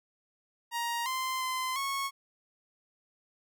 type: tone with pitch steps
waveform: sawtooth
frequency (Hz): 940 / 1039 / 1031 / 1100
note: A#5 / C6 / C6 / C#6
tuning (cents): +14 / -12 / -26 / -14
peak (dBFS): -27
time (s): 0.71-2.11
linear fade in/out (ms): 50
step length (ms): 350
effects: none